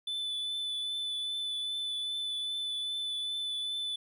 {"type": "tone with vibrato", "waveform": "triangle", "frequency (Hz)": 3496, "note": "A7", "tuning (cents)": -12, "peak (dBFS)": -31, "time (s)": [0.07, 3.96], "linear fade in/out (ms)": 5, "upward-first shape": "triangle", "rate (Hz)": 2.5, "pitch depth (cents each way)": 17, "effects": []}